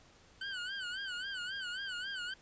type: tone with vibrato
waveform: 25% pulse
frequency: 1515 Hz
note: F#6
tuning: 40 cents sharp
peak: -34 dBFS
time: 0.41-2.34 s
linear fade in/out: 5 ms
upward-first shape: sine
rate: 3.7 Hz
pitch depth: 110 cents each way
effects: pink hiss -62 dBFS RMS until 2.41 s + resampled to 16000 Hz